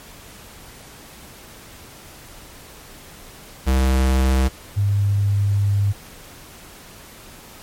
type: tone pair in turn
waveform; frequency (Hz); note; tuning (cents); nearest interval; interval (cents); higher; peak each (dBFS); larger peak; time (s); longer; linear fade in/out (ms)
square / sine; 65.41 / 100.74; C2 / G2; 0 / +48; perfect fifth; 748; second; -15; neither; 3.66-4.49 / 4.76-5.93; second; 20
effects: pink hiss -42 dBFS RMS until 7.62 s + MP3 64 kbps